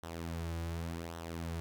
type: tone with flanger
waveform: sawtooth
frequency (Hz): 83.5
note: E2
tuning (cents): +23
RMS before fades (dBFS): -40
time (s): 0.03-1.6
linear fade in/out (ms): 0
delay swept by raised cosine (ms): 0.42 to 4.52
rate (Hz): 0.88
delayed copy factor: -0.6
effects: none